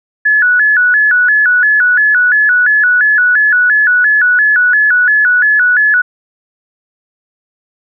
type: tone with vibrato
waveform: sine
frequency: 1587 Hz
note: G6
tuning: 21 cents sharp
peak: -6 dBFS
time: 0.25-6.02 s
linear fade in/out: 10 ms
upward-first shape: square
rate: 2.9 Hz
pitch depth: 130 cents each way
effects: none